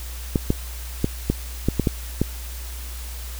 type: clicks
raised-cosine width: 3 ms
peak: -5 dBFS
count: 8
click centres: 0.358 / 0.504 / 1.044 / 1.3 / 1.686 / 1.797 / 1.872 / 2.216 s
effects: added 60 Hz sine -31 dBFS peak until 3.39 s + white hiss -39 dBFS RMS until 3.39 s